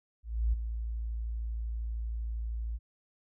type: tone with ADSR envelope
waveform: sine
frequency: 56.4 Hz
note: A1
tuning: 44 cents sharp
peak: -23 dBFS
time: 0.23-2.79 s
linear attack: 300 ms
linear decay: 13 ms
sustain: -9 dB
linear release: 37 ms
effects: none